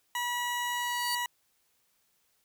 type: tone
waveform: 20% pulse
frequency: 969 Hz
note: B5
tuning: 33 cents flat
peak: -25 dBFS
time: 0.15-1.26 s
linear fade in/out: 2 ms
type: tone with exponential growth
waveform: sawtooth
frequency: 4562 Hz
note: C#8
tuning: 49 cents sharp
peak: -27 dBFS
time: 0.59-1.15 s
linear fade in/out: 2 ms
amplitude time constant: 120 ms
effects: white hiss -72 dBFS RMS until 2.44 s